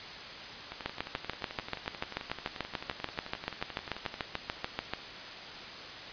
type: two click trains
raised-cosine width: 0.3 ms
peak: -15 / -23 dBFS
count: 29 / 40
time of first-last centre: 0.86-4.936 / 0.72-4.141 s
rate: 6.87 / 11.4 Hz
effects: white hiss -43 dBFS RMS until 6.12 s + resampled to 11025 Hz